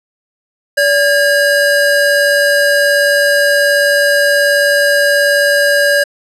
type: tone pair together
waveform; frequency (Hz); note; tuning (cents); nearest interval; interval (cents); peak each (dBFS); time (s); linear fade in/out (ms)
square; 575 / 1626.3; D5 / G#6; -37 / -37; octave + tritone; 1800; -12; 0.77-6.04; 10
effects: low-pass 12000 Hz 12 dB/octave